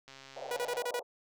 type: click train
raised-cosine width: 0.2 ms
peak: -33 dBFS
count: 99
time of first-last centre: 0.08-0.806 s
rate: 135 Hz
type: band-pass noise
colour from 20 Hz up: pink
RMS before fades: -43 dBFS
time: 0.36-1.03 s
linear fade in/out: 10 ms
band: 490 to 820 Hz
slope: 48 dB/octave
type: tone bursts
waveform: sawtooth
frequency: 486.7 Hz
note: B4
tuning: 25 cents flat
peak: -28 dBFS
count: 6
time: 0.51-0.994 s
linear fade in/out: 2 ms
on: 54 ms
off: 32 ms
effects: none